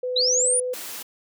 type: tone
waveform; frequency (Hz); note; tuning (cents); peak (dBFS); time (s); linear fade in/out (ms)
sine; 502; B4; +28; -24; 0.03-0.74; 5
type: linear sweep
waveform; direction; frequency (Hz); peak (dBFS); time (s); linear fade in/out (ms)
sine; up; 3770 to 9830; -18; 0.16-0.6; 5
type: high-pass noise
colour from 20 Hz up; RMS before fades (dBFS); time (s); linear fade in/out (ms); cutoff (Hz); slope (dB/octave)
white; -35; 0.73-1.03; 10; 180; 96
effects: none